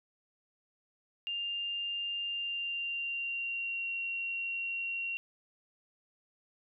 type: tone with pitch glide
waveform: sine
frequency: 2800 to 2746 Hz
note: F7 to F7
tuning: +4 to -30 cents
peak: -33 dBFS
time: 1.27-5.17 s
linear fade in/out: 0 ms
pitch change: -34 cents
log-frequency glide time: 2.25-3.92 s
effects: none